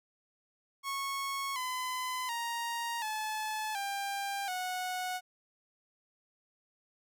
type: tone with pitch steps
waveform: sawtooth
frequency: 1100 / 1014.5 / 935.7 / 863 / 796 / 734.2 Hz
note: C#6 / B5 / A#5 / A5 / G5 / F#5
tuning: -14 / +46 / +6 / -34 / +26 / -14 cents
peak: -30 dBFS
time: 0.83-5.21 s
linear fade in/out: 50 ms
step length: 730 ms
effects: none